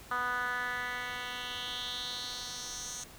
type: tone with band-pass filter sweep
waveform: 10% pulse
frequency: 246.9 Hz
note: B3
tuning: in tune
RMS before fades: -37 dBFS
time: 0.11-3.04 s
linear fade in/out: 5 ms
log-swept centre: 1300 to 6700 Hz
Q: 3.3
effects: pink hiss -52 dBFS RMS until 3.18 s